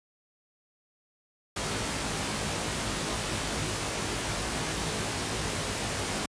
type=noise with comb filter; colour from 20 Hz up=pink; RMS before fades=-31 dBFS; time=1.56-6.26 s; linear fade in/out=5 ms; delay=19 ms; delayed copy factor=+0.65; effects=high-pass 60 Hz 12 dB/octave + resampled to 22050 Hz